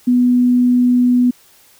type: tone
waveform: sine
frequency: 246.9 Hz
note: B3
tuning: in tune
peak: -9 dBFS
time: 0.07-1.31 s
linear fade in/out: 10 ms
effects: white hiss -49 dBFS RMS until 1.79 s